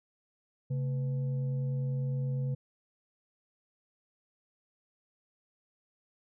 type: tone with frequency modulation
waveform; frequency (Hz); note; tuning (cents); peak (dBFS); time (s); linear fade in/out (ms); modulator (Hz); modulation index
sine; 135.3; C#3; -42; -29; 0.7-2.55; 10; 361; 0.31
effects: none